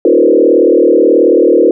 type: tone with frequency modulation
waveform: sine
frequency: 412.2 Hz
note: G#4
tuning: 13 cents flat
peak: -4 dBFS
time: 0.05-1.71 s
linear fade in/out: 2 ms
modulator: 38.5 Hz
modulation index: 2.8
effects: none